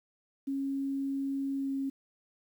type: tone with pitch glide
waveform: sine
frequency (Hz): 274 to 272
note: C#4 to C#4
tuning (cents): -20 to -33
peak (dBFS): -30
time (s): 0.47-1.9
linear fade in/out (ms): 10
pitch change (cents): -13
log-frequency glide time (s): 1.55-1.69
effects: 10-bit